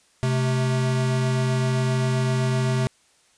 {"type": "tone pair together", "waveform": "square", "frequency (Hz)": [129.2, 217.9], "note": ["C3", "A3"], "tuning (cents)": [-21, -17], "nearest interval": "major sixth", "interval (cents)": 904, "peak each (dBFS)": [-21, -30], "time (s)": [0.23, 2.87], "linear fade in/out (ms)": 0, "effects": ["white hiss -60 dBFS RMS until 3.37 s", "resampled to 22050 Hz"]}